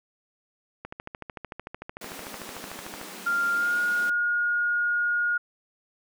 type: click train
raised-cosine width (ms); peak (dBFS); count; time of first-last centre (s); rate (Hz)
0.5; -21; 30; 0.85-3.014; 13.4
type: high-pass noise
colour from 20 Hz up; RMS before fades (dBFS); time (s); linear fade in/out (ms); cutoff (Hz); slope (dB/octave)
pink; -41; 2.01-4.1; 5; 180; 96
type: tone with pitch glide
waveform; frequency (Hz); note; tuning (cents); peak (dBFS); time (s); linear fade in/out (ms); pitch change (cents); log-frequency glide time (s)
sine; 1396.9 to 1432.9; F6 to F6; 0 to +44; -22; 3.26-5.38; 10; +44; 3.54-3.79
effects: none